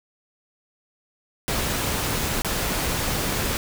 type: noise with dropouts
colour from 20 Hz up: pink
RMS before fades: -25 dBFS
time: 1.48-3.57 s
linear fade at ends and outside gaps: 0 ms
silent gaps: 2.42-2.447 s
effects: none